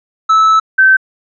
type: tone pair in turn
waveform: triangle / sine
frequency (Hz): 1307 / 1544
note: E6 / G6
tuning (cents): -15 / -27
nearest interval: minor third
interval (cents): 288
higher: second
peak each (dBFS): -4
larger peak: neither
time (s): 0.29-0.6 / 0.78-0.97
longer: first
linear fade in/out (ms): 10
effects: resampled to 16000 Hz